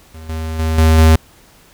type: tone with level steps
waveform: square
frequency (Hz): 79.9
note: D#2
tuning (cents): +47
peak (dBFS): -32 / -21 / -15 / -8 / -6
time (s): 0.14-1.16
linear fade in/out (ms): 5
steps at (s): 0.29 / 0.59 / 0.78 / 0.98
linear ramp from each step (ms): 2
effects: pink hiss -47 dBFS RMS until 1.73 s